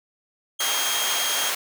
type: tone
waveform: 25% pulse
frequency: 3231 Hz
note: G#7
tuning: 48 cents flat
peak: -22 dBFS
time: 0.59-1.5 s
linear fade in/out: 10 ms
type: high-pass noise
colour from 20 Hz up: pink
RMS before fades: -26 dBFS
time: 0.6-1.55 s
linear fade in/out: 5 ms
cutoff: 850 Hz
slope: 12 dB/octave
effects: none